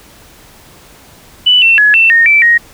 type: tone with pitch steps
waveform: sine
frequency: 2977 / 2696 / 1692 / 2680 / 1844 / 2326 / 1876 Hz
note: F#7 / E7 / G#6 / E7 / A#6 / D7 / A#6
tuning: +10 / +38 / +32 / +28 / -19 / -17 / +11 cents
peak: -4 dBFS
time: 1.46-2.58 s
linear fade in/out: 10 ms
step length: 160 ms
effects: pink hiss -40 dBFS RMS until 2.73 s